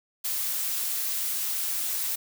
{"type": "noise", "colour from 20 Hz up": "blue", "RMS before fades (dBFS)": -29, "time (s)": [0.24, 2.16], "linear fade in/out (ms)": 10, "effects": []}